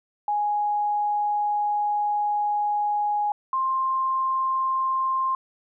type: tone pair in turn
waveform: sine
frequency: 830.6 / 1054.1 Hz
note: G#5 / C6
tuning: 0 / +13 cents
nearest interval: major third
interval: 413 cents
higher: second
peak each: -21 dBFS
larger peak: neither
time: 0.28-3.32 / 3.53-5.35 s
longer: first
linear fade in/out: 2 ms
effects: none